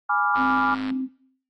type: chord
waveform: sine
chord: G# diminished seventh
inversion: none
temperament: equal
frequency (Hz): 830.6 / 987.8 / 1174.7 / 1396.9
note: G#5 / B5 / D6 / F6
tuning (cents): 0 / 0 / 0 / 0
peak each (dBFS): -24 / -28 / -24 / -24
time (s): 0.09-0.75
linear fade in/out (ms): 10
type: tone with tremolo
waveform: sine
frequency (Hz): 261.6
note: C4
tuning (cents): 0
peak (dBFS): -23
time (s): 0.36-1.09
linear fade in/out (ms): 50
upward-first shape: sine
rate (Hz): 2.1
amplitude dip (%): 35
type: click train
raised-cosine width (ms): 0.3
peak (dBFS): -20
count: 57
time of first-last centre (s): 0.36-0.904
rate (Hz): 103
effects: noise-tail reverb RT60 0.6 s tail -18 dB re dry + AAC 32 kbps